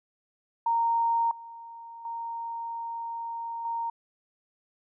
sine tone with level steps, 926 Hz, A#5, 12 cents flat, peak -22 / -41 / -32 / -28 dBFS, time 0.66-3.9 s, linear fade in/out 5 ms, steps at 1.31 / 2.05 / 3.65 s, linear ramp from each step 2 ms, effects none

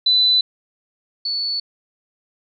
sine tone pair in turn, 3998 / 4447 Hz, B7 / C#8, +20 / +5 cents, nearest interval major second, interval 185 cents, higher second, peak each -12 / -20 dBFS, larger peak first, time 0.06-0.41 / 1.25-1.6 s, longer neither, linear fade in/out 5 ms, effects none

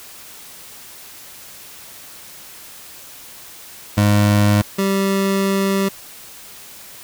25% pulse tone pair in turn, 103.4 / 195.19 Hz, G#2 / G3, -7 / -7 cents, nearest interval major seventh, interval 1100 cents, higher second, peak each -8 / -12 dBFS, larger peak first, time 3.97-4.62 / 4.78-5.89 s, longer second, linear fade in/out 10 ms, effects white hiss -39 dBFS RMS until 7.03 s

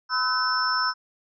sine tone cluster, 1010 / 1291 / 1510 / 5310 Hz, B5 / E6 / F#6 / E8, +39 / -37 / +35 / +12 cents, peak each -28 / -26 / -27 / -27 dBFS, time 0.09-0.94 s, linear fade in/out 50 ms, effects none

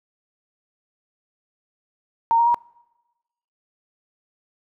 sine tone with pitch steps, 920 / 936.1 / 952.4 Hz, A#5 / A#5 / A#5, -23 / +7 / +37 cents, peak -14 dBFS, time 2.31-2.544 s, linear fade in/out 0 ms, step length 78 ms, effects noise-tail reverb RT60 1.0 s tail -25 dB re dry

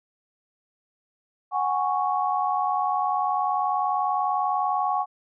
sine chord, F# suspended second, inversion none, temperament equal with one note detuned, 740 / 820.1 / 1108.7 Hz, F#5 / G#5 / C#6, 0 / -22 / 0 cents, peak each -26 dBFS, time 1.51-5.06 s, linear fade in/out 50 ms, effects none

